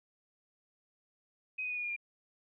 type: tone with pitch steps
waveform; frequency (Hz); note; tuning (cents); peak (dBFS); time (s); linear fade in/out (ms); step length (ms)
sine; 2519 / 2494 / 2470 / 2446 / 2422 / 2398; D#7 / D#7 / D#7 / D#7 / D#7 / D7; +21 / +3 / -13 / -30 / -47 / +36; -34; 1.58-1.964; 10; 64
effects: none